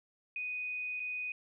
sine tone with dropouts, 2489 Hz, D#7, in tune, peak -35 dBFS, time 0.36-1.32 s, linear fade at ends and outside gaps 2 ms, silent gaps 0.997-1.001 s, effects none

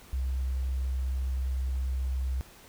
sine tone, 65 Hz, C2, 11 cents flat, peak -27 dBFS, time 0.13-2.41 s, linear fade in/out 0 ms, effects pink hiss -53 dBFS RMS until 2.68 s

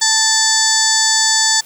harmonic tone with a mistuned harmonic, 880 Hz, A5, in tune, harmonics 1 / 2 / 4 / 5 / 6 / 7 / 8 / 9, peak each -22 / -19 / -22 / -17 / -22 / -20 / -18 / -20 dBFS, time 0.01-1.61 s, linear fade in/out 10 ms, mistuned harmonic 5, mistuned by +62 cents, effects white hiss -42 dBFS RMS until 1.65 s

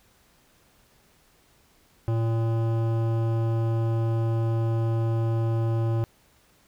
sine tone with hard clipping, 113.9 Hz, A#2, 40 cents flat, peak -24 dBFS, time 2.08-6.04 s, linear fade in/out 0 ms, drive 15 dB, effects pink hiss -61 dBFS RMS until 6.67 s

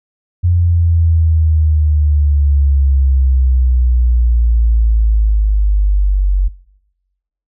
sine exponential sweep, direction down, 88.3 to 46.62 Hz, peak -8 dBFS, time 0.43-6.49 s, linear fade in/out 20 ms, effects noise-tail reverb RT60 1.0 s tail -23 dB re dry

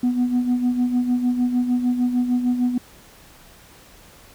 sine tone with tremolo, 246.9 Hz, B3, in tune, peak -13 dBFS, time 0.03-2.78 s, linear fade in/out 5 ms, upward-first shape sine, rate 6.6 Hz, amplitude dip 65%, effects tanh soft clip ceiling -14 dBFS + pink hiss -48 dBFS RMS until 4.34 s

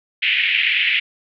pink band-pass noise, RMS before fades -18 dBFS, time 0.22-1 s, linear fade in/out 10 ms, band 2000 to 3100 Hz, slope 48 dB/octave, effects none

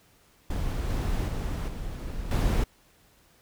brown noise with level steps, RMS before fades -29 / -27 / -30 / -35 / -23 dBFS, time 0.5-2.64 s, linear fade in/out 5 ms, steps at 0.9 / 1.28 / 1.68 / 2.31 s, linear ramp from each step 2 ms, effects pink hiss -61 dBFS RMS until 3.41 s

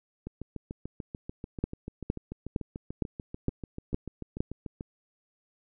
two click trains, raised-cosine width 3 ms, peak -24 / -14 dBFS, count 32 / 7, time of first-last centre 0.27-4.809 / 1.64-4.405 s, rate 6.83 / 2.17 Hz, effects none

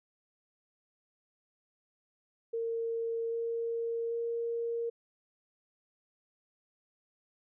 sine tone with pitch steps, 458.8 / 462.3 / 465.7 Hz, A#4 / A#4 / A#4, -28 / -14 / -2 cents, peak -31 dBFS, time 2.53-4.9 s, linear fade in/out 10 ms, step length 790 ms, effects none

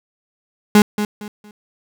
35% pulse tone with echo, 208.8 Hz, G#3, 10 cents sharp, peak -5 dBFS, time 0.75-0.82 s, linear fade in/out 2 ms, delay 230 ms, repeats 3, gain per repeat -11 dB, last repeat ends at 1.51 s, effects none

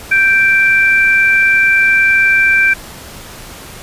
sine tone pair together, 1567.8 / 2349 Hz, G6 / D7, 0 / 0 cents, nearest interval perfect fifth, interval 700 cents, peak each -10 dBFS, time 0.11-2.74 s, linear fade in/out 10 ms, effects pink hiss -32 dBFS RMS until 3.82 s + resampled to 32000 Hz

